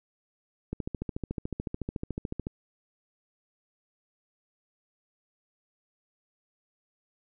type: click train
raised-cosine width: 3 ms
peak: -19 dBFS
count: 25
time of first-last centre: 0.73-2.469 s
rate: 13.8 Hz
effects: none